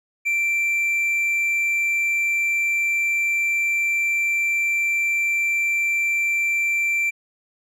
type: tone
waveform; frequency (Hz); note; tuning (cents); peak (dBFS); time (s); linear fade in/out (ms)
triangle; 2349; D7; 0; -17; 0.25-7.11; 20
effects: none